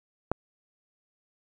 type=click; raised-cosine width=1 ms; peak=-11 dBFS; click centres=0.316 s; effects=none